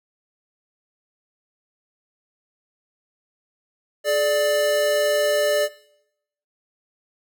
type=tone pair together; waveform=square; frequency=424.5 / 590 Hz; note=G#4 / D5; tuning=+38 / +8 cents; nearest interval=tritone; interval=570 cents; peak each=-26 / -19 dBFS; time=4.04-5.69 s; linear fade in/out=50 ms; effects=noise-tail reverb RT60 0.8 s tail -20 dB re dry